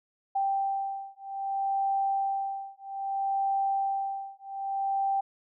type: beating tone pair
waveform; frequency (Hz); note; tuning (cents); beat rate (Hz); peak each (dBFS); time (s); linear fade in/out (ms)
sine; 784 / 784.62; G5 / G5; 0 / +1; 0.62; -30; 0.35-5.21; 10
effects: none